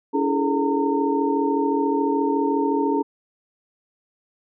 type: tone cluster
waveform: sine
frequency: 283.8 / 328.9 / 415.1 / 449.1 / 914 Hz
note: C#4 / E4 / G#4 / A4 / A#5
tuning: +41 / -4 / -1 / +35 / -34 cents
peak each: -22 / -28 / -24 / -29 / -25 dBFS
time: 0.13-3.03 s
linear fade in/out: 20 ms
effects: none